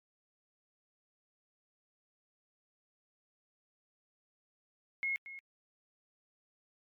sine tone with echo, 2164 Hz, C#7, 42 cents flat, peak -31 dBFS, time 5.03-5.16 s, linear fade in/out 0 ms, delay 230 ms, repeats 1, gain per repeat -13 dB, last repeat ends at 5.39 s, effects MP3 96 kbps

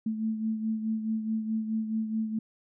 sine beating tone pair, 219.5 / 224.2 Hz, A3 / A3, -4 / +33 cents, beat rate 4.7 Hz, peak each -28 / -36 dBFS, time 0.06-2.39 s, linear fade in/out 5 ms, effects none

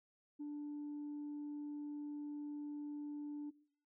sine tone, 293.7 Hz, D4, in tune, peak -40 dBFS, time 0.39-3.51 s, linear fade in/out 20 ms, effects noise-tail reverb RT60 0.6 s tail -21 dB re dry + tanh soft clip ceiling -40 dBFS

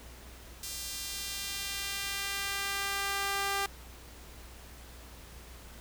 sawtooth tone with high-pass filter sweep, 396.7 Hz, G4, 21 cents sharp, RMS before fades -35 dBFS, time 0.63-3.66 s, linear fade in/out 2 ms, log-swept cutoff 5400 to 870 Hz, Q 0.87, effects added 60 Hz sine -50 dBFS peak until 5.8 s + pink hiss -52 dBFS RMS until 5.8 s

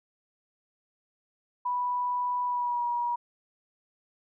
sine tone with pitch glide, 985 to 959.2 Hz, B5 to A#5, -5 to +49 cents, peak -26 dBFS, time 1.65-3.16 s, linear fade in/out 10 ms, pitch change -46 cents, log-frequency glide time 2.45-2.84 s, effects none

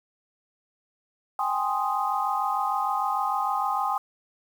sine chord, Ab major seventh, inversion third, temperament equal, 784 / 830.6 / 1046.5 / 1244.5 Hz, G5 / Ab5 / C6 / Eb6, 0 / 0 / 0 / 0 cents, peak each -29 dBFS, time 1.39-3.98 s, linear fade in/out 2 ms, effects 8-bit

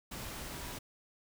sine tone in noise, 966 Hz, B5, 39 cents flat, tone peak -54 dBFS, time 0.52-0.74 s, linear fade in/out 10 ms, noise pink, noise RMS -43 dBFS, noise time 0.11-0.79 s, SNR -14 dB, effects none

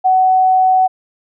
sine tone, 749 Hz, F#5, 21 cents sharp, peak -8 dBFS, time 0.04-0.88 s, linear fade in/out 20 ms, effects none

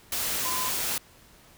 sine tone in noise, 1019 Hz, C6, 46 cents flat, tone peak -31 dBFS, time 0.45-0.69 s, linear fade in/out 2 ms, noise white, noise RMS -29 dBFS, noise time 0.12-0.98 s, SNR -5 dB, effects pink hiss -55 dBFS RMS until 1.57 s

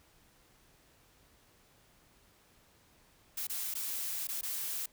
blue noise with dropouts, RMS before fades -37 dBFS, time 3.37-4.86 s, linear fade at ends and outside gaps 5 ms, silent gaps 3.47-3.496 / 3.741-3.751 / 4.272-4.287 / 4.412-4.43 s, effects pink hiss -65 dBFS RMS until 4.92 s

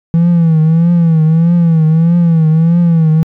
triangle tone with vibrato, 164.81 Hz, E3, in tune, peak -3 dBFS, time 0.14-3.23 s, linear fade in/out 0 ms, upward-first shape triangle, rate 1.6 Hz, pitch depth 100 cents each way, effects tanh soft clip ceiling 0 dBFS

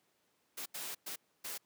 white noise bursts at uneven times, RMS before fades -42 dBFS, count 4, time 0.57-0.66 / 0.74-0.95 / 1.06-1.16 / 1.44-1.58 s, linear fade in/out 10 ms, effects pink hiss -75 dBFS RMS until 1.65 s + high-pass 200 Hz 12 dB/octave

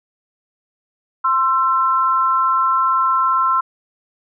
sine tone pair together, 1046.5 / 1338.8 Hz, C6 / E6, 0 / +26 cents, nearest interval major third, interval 426 cents, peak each -16 dBFS, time 1.24-3.61 s, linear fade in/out 10 ms, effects none

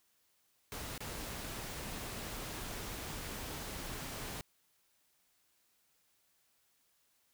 pink noise with dropouts, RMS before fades -43 dBFS, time 0.72-4.41 s, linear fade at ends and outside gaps 0 ms, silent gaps 0.978-1.005 s, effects white hiss -74 dBFS RMS until 7.33 s

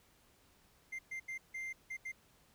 triangle tone bursts at uneven times, 2093 Hz, C7, in tune, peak -38 dBFS, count 6, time 0.92-0.99 / 1.11-1.2 / 1.28-1.38 / 1.54-1.73 / 1.9-1.97 / 2.05-2.12 s, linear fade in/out 10 ms, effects pink hiss -68 dBFS RMS until 2.54 s

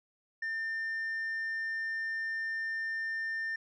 sine tone with tanh clipping, 1800 Hz, A6, 39 cents sharp, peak -33 dBFS, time 0.42-3.56 s, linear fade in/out 5 ms, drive 2 dB, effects none

